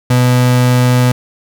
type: tone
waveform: 35% pulse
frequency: 124.6 Hz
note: B2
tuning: 16 cents sharp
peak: -6 dBFS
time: 0.1-1.12 s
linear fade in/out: 5 ms
effects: none